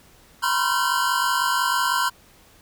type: tone cluster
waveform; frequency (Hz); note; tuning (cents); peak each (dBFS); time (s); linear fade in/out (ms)
square; 964 / 1010 / 1060 / 1380 / 1534; B5 / B5 / C6 / F6 / G6; -42 / +39 / +22 / -21 / -38; -27; 0.42-2.1; 20
effects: pink hiss -53 dBFS RMS until 2.61 s